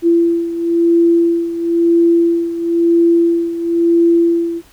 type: beating tone pair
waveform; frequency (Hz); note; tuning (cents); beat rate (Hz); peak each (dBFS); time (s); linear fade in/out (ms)
sine; 337.9 / 338.89; E4 / E4; +43 / +48; 0.99; -11 / -16; 0.02-4.62; 50
effects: pink hiss -47 dBFS RMS until 4.72 s